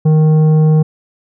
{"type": "tone with tanh clipping", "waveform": "sine", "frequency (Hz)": 155.56, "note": "D#3", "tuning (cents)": 0, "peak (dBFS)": -8, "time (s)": [0.05, 0.83], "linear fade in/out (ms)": 10, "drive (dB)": 9, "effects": []}